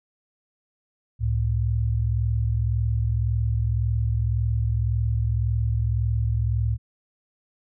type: tone pair together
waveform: sine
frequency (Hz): 68.16 / 110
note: C#2 / A2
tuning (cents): -29 / 0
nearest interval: minor sixth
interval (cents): 829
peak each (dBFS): -24 / -22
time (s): 1.19-6.78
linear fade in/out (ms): 50
effects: none